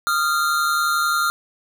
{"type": "tone pair together", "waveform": "square", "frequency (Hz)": [1235, 1386.2], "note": ["D#6", "F6"], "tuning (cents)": [-13, -13], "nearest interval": "major second", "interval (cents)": 200, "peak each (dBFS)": [-23, -20], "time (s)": [0.07, 1.3], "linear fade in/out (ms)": 0, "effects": []}